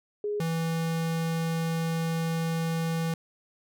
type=tone pair in turn; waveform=sine / square; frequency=415.3 / 164.24 Hz; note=G#4 / E3; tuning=0 / -6 cents; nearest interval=octave + major third; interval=1606 cents; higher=first; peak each=-27 / -27 dBFS; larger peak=neither; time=0.24-0.4 / 0.4-3.14 s; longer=second; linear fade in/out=2 ms; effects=none